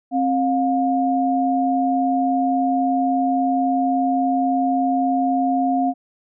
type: tone pair together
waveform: sine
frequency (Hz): 265.8 / 710.6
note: C4 / F5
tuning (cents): +27 / +30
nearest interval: octave + perfect fourth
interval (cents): 1703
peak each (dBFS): -19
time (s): 0.11-5.94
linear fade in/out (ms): 50
effects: none